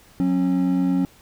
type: tone pair together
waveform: triangle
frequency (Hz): 182.5 / 271.7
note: F#3 / C#4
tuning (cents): -24 / -35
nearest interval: perfect fifth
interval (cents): 689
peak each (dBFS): -19 / -17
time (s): 0.2-1.05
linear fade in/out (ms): 0
effects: tanh soft clip ceiling -8 dBFS + pink hiss -52 dBFS RMS until 1.21 s